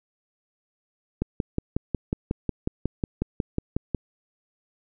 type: click train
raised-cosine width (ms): 3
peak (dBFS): -11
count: 16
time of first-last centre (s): 1.22-3.947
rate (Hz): 5.5
effects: none